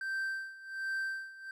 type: tone with tremolo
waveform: triangle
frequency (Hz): 1563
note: G6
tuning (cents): -6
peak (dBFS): -30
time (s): 0.01-1.51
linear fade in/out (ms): 2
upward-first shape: sine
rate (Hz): 1.3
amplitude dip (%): 85
effects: none